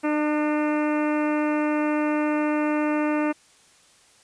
harmonic tone with a mistuned harmonic, 301.2 Hz, D4, 44 cents sharp, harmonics 1 / 2 / 3 / 4 / 5 / 6 / 7 / 8 / 9, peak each -22 / -28 / -32 / -34 / -36 / -38 / -39 / -40 / -41 dBFS, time 0.03-3.33 s, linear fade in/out 20 ms, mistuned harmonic 5, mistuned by -27 cents, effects white hiss -56 dBFS RMS until 4.23 s + resampled to 22050 Hz

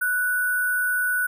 sine tone with sample-and-hold, 1480 Hz, F#6, in tune, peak -20 dBFS, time 0.01-1.27 s, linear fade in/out 10 ms, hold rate 11025 Hz, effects none

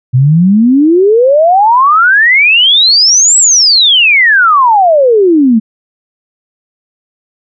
sine exponential two-way sweep, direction up then down, 121.7 to 7902 to 212.2 Hz, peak -3 dBFS, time 0.13-5.6 s, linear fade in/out 20 ms, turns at 3.38 s, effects none

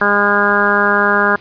harmonic tone, 203.9 Hz, G#3, 32 cents flat, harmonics 1 / 2 / 3 / 4 / 5 / 6 / 7 / 8, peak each -21 / -19 / -21 / -22 / -19 / -19 / -16 / -16 dBFS, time 0.01-1.36 s, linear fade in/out 5 ms, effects pink hiss -41 dBFS RMS until 1.4 s + resampled to 11025 Hz

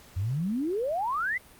sine exponential sweep, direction up, 86 to 2093 Hz, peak -26 dBFS, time 0.16-1.38 s, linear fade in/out 10 ms, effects pink hiss -53 dBFS RMS until 1.59 s + Opus 48 kbps

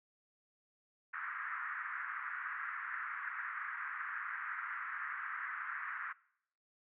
pink band-pass noise, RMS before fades -42 dBFS, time 1.13-6.13 s, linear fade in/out 10 ms, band 1200 to 1900 Hz, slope 48 dB/octave, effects noise-tail reverb RT60 0.7 s tail -22 dB re dry

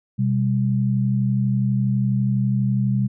sine tone pair together, 126.55 / 198.7 Hz, B2 / G3, +43 / +24 cents, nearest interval minor sixth, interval 781 cents, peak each -19 / -21 dBFS, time 0.18-3.08 s, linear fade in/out 20 ms, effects none

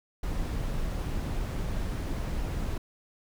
brown noise, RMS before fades -31 dBFS, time 0.23-2.78 s, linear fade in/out 5 ms, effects none

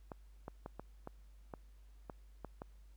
clicks, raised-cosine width 1 ms, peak -30 dBFS, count 9, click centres 0.118 / 0.481 / 0.661 / 0.796 / 1.074 / 1.538 / 2.098 / 2.447 / 2.619 s, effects added 50 Hz sine -56 dBFS peak until 2.96 s + pink hiss -75 dBFS RMS until 2.96 s

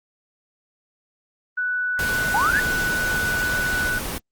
sine tone, 1484 Hz, F#6, 5 cents sharp, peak -21 dBFS, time 1.57-3.99 s, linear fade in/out 10 ms
pink noise, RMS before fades -28 dBFS, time 1.99-4.18 s, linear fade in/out 0 ms
sine linear sweep, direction up, 773 to 1800 Hz, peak -18 dBFS, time 2.34-2.6 s, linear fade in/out 5 ms
effects Opus 24 kbps

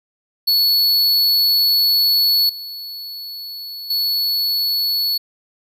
square tone with level steps, 4409 Hz, C#8, 10 cents flat, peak -13 / -29 / -17 dBFS, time 0.47-5.18 s, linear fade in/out 10 ms, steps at 2.49 / 3.9 s, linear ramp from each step 5 ms, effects none

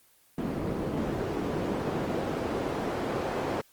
pink noise with band-pass filter sweep, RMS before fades -31 dBFS, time 0.38-3.61 s, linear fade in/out 2 ms, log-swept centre 260 to 500 Hz, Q 0.92, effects white hiss -62 dBFS RMS until 3.72 s + Opus 24 kbps

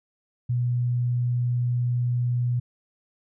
sine tone, 122.2 Hz, B2, 18 cents flat, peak -21 dBFS, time 0.49-2.6 s, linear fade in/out 10 ms, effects none

